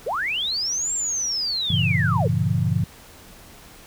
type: linear two-way sweep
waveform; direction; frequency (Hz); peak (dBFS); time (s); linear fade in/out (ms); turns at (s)
sine; up then down; 381.3 to 7540 to 381.3; -22; 0.06-2.28; 10; 0.93
type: chord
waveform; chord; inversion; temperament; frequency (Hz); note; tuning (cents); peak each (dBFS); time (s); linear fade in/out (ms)
sine; G diminished seventh; none; just; 98 / 117.6 / 141.12 / 169.34; G2 / Bb2 / Db3 / Fb3; 0 / +16 / +31 / +47; -24; 1.7-2.84; 5
effects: pink hiss -46 dBFS RMS until 3.86 s